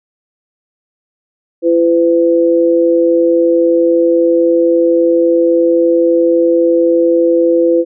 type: tone pair together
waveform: sine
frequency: 337.7 / 506 Hz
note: E4 / B4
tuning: +42 / +42 cents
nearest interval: perfect fifth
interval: 700 cents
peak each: -10 dBFS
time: 1.62-7.85 s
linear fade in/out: 50 ms
effects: none